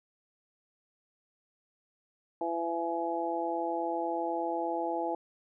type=harmonic tone; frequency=168.2 Hz; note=E3; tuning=35 cents sharp; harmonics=2 / 3 / 4 / 5; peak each=-35 / -37 / -35 / -34 dBFS; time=2.41-5.15 s; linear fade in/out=2 ms; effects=none